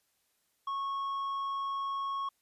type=tone with tanh clipping; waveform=sine; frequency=1100 Hz; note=C#6; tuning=14 cents flat; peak=-33 dBFS; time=0.67-2.29 s; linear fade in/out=5 ms; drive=5 dB; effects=white hiss -75 dBFS RMS until 2.41 s + resampled to 32000 Hz